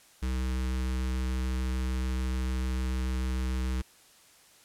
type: tone with notch filter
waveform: square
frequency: 63.8 Hz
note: C2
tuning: 43 cents flat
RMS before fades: -30 dBFS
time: 0.22-3.82 s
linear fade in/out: 10 ms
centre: 660 Hz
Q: 1.2
effects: white hiss -58 dBFS RMS until 4.64 s + low-pass 11000 Hz 12 dB/octave

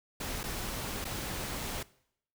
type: noise with dropouts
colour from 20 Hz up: pink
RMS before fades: -37 dBFS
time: 0.2-1.83 s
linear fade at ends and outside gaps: 5 ms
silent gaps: 0.433-0.438 / 1.044-1.051 s
effects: noise-tail reverb RT60 0.7 s tail -21 dB re dry

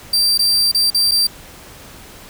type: tone with dropouts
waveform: 40% pulse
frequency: 4699 Hz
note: D8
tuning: in tune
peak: -11 dBFS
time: 0.13-1.27 s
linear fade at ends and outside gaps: 5 ms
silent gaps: 0.377-0.391 / 0.716-0.746 / 0.903-0.945 / 1.112-1.117 s
effects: pink hiss -39 dBFS RMS until 2.29 s

